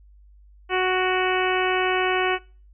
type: harmonic tone with a mistuned harmonic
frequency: 370 Hz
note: F#4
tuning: in tune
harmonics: 1 / 2 / 3 / 4 / 5 / 6 / 7 / 8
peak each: -23 / -26 / -28 / -29 / -30 / -31 / -31 / -32 dBFS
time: 0.69-2.39 s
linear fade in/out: 50 ms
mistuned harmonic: 6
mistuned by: +26 cents
effects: noise-tail reverb RT60 0.4 s tail -24 dB re dry + added 50 Hz sine -48 dBFS peak until 2.73 s